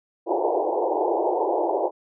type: band-pass noise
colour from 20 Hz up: pink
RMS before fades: -23 dBFS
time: 0.26-1.91 s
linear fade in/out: 50 ms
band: 330 to 930 Hz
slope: 96 dB/octave
effects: none